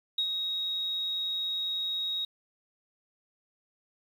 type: tone with ADSR envelope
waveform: sine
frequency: 3778 Hz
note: A#7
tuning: 22 cents sharp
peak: -24 dBFS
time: 0.18-2.25 s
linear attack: 5 ms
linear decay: 74 ms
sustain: -5 dB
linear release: 4 ms
effects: 9-bit